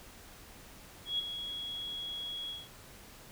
sine tone with ADSR envelope, 3330 Hz, G#7, 4 cents sharp, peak -28 dBFS, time 1.05-2.69 s, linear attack 140 ms, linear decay 13 ms, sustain -9 dB, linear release 200 ms, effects pink hiss -53 dBFS RMS until 3.31 s

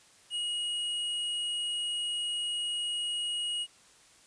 sine tone with tanh clipping, 2890 Hz, F#7, 41 cents flat, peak -32 dBFS, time 0.3-3.67 s, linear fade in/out 50 ms, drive 14 dB, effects white hiss -59 dBFS RMS until 4.26 s + resampled to 22050 Hz

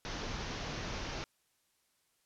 pink low-pass noise, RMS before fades -40 dBFS, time 0.05-1.24 s, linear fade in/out 0 ms, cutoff 6400 Hz, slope 96 dB/octave, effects white hiss -75 dBFS RMS until 2.25 s + low-pass 12000 Hz 12 dB/octave

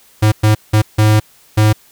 square tone bursts at uneven times, 107.3 Hz, A2, 43 cents flat, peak -8 dBFS, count 5, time 0.22-0.32 / 0.43-0.55 / 0.73-0.82 / 0.98-1.2 / 1.57-1.73 s, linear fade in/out 10 ms, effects white hiss -48 dBFS RMS until 1.91 s

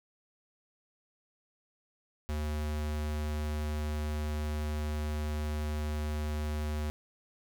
square tone, 75.5 Hz, D2, 48 cents sharp, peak -32 dBFS, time 2.29-6.9 s, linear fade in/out 0 ms, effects none

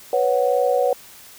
sine chord, B suspended second, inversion none, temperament just, 493.9 / 555.6 / 740.8 Hz, B4 / C#5 / F#5, 0 / +4 / +2 cents, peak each -19 / -20 / -22 dBFS, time 0.13-0.93 s, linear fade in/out 2 ms, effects white hiss -44 dBFS RMS until 1.38 s

